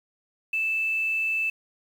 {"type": "tone with quantisation", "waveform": "sine", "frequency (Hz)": 2637, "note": "E7", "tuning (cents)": 0, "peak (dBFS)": -23, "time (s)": [0.53, 1.5], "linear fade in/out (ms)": 5, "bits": 8, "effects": []}